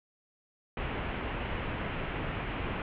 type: low-pass noise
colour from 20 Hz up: pink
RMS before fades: -35 dBFS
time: 0.77-2.82 s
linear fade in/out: 2 ms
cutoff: 3000 Hz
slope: 48 dB/octave
effects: none